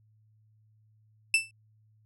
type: tone with exponential decay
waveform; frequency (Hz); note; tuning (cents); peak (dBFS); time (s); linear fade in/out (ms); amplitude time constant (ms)
40% pulse; 2655; E7; +12; -16; 1.34-1.51; 2; 35
effects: added 108 Hz sine -61 dBFS peak until 2.05 s + low-pass 12000 Hz 12 dB/octave